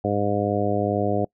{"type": "harmonic tone", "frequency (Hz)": 102.3, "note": "G#2", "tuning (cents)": -26, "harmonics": [1, 2, 3, 4, 5, 6, 7], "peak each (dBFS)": [-28, -28, -28, -28, -28, -28, -28], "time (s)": [0.04, 1.25], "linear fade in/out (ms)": 5, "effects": ["noise-tail reverb RT60 0.1 s tail -25 dB re dry"]}